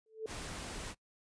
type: tone with exponential growth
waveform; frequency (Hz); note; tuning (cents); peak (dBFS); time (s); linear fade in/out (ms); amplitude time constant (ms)
sine; 440; A4; 0; -32; 0.06-0.26; 2; 43
type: noise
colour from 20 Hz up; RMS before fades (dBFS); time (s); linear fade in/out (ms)
pink; -43; 0.26-0.95; 50
effects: noise-tail reverb RT60 0.1 s tail -22 dB re dry + resampled to 22050 Hz